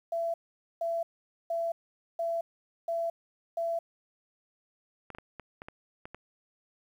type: tone bursts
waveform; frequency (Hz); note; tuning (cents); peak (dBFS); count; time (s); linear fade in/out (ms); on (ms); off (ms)
sine; 671; E5; +31; -28; 6; 0.12-3.79; 5; 220; 470
type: clicks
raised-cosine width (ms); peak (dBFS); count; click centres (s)
0.5; -27; 8; 5.103 / 5.149 / 5.185 / 5.397 / 5.619 / 5.685 / 6.055 / 6.146
effects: 10-bit